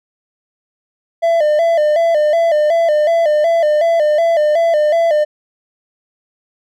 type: tone with vibrato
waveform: triangle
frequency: 635 Hz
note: D#5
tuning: 35 cents sharp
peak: -8 dBFS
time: 1.22-5.25 s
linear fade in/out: 20 ms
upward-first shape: square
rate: 2.7 Hz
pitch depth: 93 cents each way
effects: none